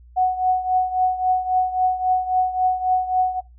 sine tone with tremolo, 740 Hz, F#5, in tune, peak -13 dBFS, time 0.16-3.41 s, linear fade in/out 20 ms, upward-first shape triangle, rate 3.7 Hz, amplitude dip 80%, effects noise-tail reverb RT60 0.2 s tail -21 dB re dry + added 60 Hz sine -44 dBFS peak until 3.58 s

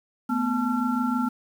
sine tone cluster, 222.8 / 249.1 / 869 / 1362 Hz, A3 / B3 / A5 / F6, +22 / +15 / -22 / -44 cents, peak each -29 / -24 / -32 / -30 dBFS, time 0.29-1.29 s, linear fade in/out 10 ms, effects 8-bit

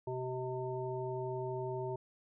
harmonic tone with a mistuned harmonic, 127.7 Hz, C3, 42 cents flat, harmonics 1 / 3 / 5 / 7, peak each -41 / -38 / -44 / -44 dBFS, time 0.07-1.96 s, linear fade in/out 5 ms, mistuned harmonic 7, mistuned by +21 cents, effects none

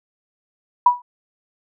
sine tone with exponential decay, 977 Hz, B5, 19 cents flat, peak -5 dBFS, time 0.86-1.02 s, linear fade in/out 5 ms, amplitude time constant 34 ms, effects none

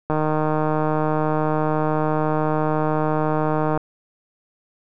click train, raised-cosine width 1 ms, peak -8 dBFS, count 567, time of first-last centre 0.1-3.775 s, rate 154 Hz, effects none

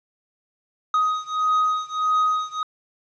triangle beating tone pair, 1253 / 1254.6 Hz, D#6 / D#6, +12 / +14 cents, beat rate 1.6 Hz, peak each -20 / -21 dBFS, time 0.94-2.63 s, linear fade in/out 2 ms, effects resampled to 16000 Hz + 9-bit

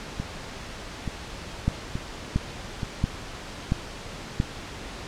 two click trains, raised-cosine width 5 ms, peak -16 / -9 dBFS, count 4 / 5, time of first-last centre 0.2-2.832 / 1.68-4.401 s, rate 1.14 / 1.47 Hz, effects pink hiss -38 dBFS RMS until 5.07 s + low-pass 6000 Hz 12 dB/octave

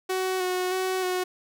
sawtooth tone with vibrato, 370 Hz, F#4, in tune, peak -21 dBFS, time 0.09-1.24 s, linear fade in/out 10 ms, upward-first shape square, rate 1.6 Hz, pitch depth 19 cents each way, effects none

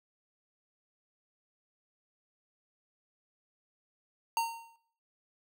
square tone with exponential decay, 919 Hz, A#5, 25 cents flat, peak -26 dBFS, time 4.37-4.76 s, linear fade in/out 1 ms, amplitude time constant 83 ms, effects noise-tail reverb RT60 0.6 s tail -17 dB re dry

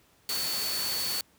sine tone in noise, 4456 Hz, C#8, 8 cents sharp, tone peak -31 dBFS, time 0.29-1.21 s, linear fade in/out 2 ms, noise white, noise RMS -33 dBFS, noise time 0.29-1.21 s, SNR -1 dB, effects pink hiss -63 dBFS RMS until 1.38 s + high-pass 60 Hz 12 dB/octave

